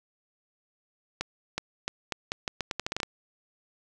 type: accelerating click train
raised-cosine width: 0.2 ms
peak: -12 dBFS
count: 14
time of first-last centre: 1.21-3.032 s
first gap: 370 ms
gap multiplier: 0.81
effects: none